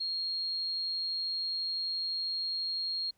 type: tone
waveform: sine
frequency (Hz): 4257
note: C8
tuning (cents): +29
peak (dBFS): -31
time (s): 0-3.11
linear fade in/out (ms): 10
effects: pink hiss -73 dBFS RMS until 3.17 s